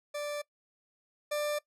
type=tone pair in turn; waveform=40% pulse; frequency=587.3 / 592.8 Hz; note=D5 / D5; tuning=0 / +16 cents; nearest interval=unison; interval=16 cents; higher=second; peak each=-33 / -29 dBFS; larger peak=second; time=0.14-0.42 / 1.31-1.59 s; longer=neither; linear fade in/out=10 ms; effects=noise-tail reverb RT60 0.1 s tail -21 dB re dry + resampled to 32000 Hz